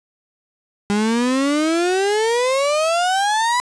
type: exponential sweep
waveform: 35% pulse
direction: up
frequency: 201.2 to 1000 Hz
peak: -14 dBFS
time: 0.9-3.6 s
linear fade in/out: 0 ms
effects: resampled to 22050 Hz + 7-bit